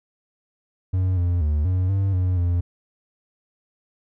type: tone with pitch steps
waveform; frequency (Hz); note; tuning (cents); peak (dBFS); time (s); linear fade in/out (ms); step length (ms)
triangle; 92.7 / 87.7 / 75.1 / 92 / 97.5 / 91.4 / 87.4; F#2 / F2 / D2 / F#2 / G2 / F#2 / F2; +4 / +8 / +39 / -9 / -9 / -21 / +2; -16; 0.93-2.61; 10; 240
effects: none